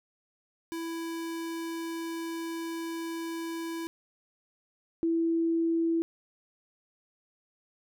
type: tone pair in turn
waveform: square / sine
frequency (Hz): 331.1 / 331.1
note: E4 / E4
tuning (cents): +8 / +8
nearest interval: unison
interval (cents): 0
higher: neither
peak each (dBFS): -34 / -24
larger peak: second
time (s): 0.72-3.87 / 5.03-6.02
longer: first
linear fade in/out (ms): 0
effects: none